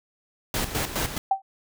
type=noise with tremolo; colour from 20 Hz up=pink; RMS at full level=-26 dBFS; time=0.54-1.18 s; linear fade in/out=2 ms; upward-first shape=square; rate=4.8 Hz; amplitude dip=65%
type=tone with exponential decay; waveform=sine; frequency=776 Hz; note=G5; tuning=18 cents flat; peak=-14 dBFS; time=1.31-1.42 s; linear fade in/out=5 ms; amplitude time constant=23 ms
effects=none